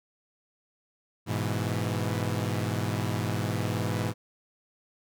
sawtooth chord, E major, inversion first, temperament equal, 103.83 / 123.47 / 164.81 Hz, G#2 / B2 / E3, 0 / 0 / 0 cents, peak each -26 / -28 / -30 dBFS, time 1.26-4.14 s, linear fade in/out 50 ms, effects none

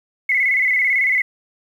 sine tone with vibrato, 2093 Hz, C7, in tune, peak -14 dBFS, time 0.29-1.22 s, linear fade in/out 5 ms, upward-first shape square, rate 18 Hz, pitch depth 69 cents each way, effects 8-bit

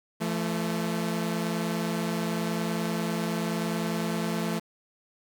sawtooth tone pair together, 170 / 219.7 Hz, F3 / A3, -46 / -2 cents, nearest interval major third, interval 444 cents, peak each -26 / -26 dBFS, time 0.2-4.6 s, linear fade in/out 20 ms, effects 8-bit

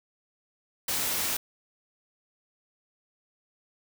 white noise, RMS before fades -29 dBFS, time 0.88-1.37 s, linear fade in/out 5 ms, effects none

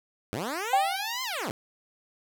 10% pulse linear two-way sweep, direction up then down, 87.31 to 1057 to 87.31 Hz, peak -22 dBFS, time 0.33-1.51 s, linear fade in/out 0 ms, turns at 1.23 s
sine tone with exponential decay, 784 Hz, G5, in tune, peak -17 dBFS, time 0.73-1.29 s, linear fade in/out 5 ms, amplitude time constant 120 ms
effects none

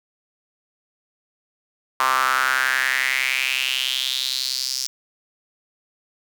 sawtooth tone with high-pass filter sweep, 130.81 Hz, C3, in tune, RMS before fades -22 dBFS, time 2-4.87 s, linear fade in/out 0 ms, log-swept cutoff 1100 to 5400 Hz, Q 4.9, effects none

